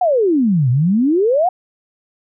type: exponential two-way sweep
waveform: sine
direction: down then up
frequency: 760 to 118.2 to 760 Hz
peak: -11 dBFS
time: 0.01-1.49 s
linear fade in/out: 5 ms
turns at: 0.7 s
effects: none